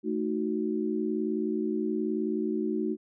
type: chord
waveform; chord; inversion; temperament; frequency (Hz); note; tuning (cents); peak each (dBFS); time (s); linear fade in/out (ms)
sine; D# diminished; second; equal; 220 / 311.1 / 370; A3 / D#4 / F#4; 0 / 0 / 0; -31; 0.03-2.97; 50
effects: none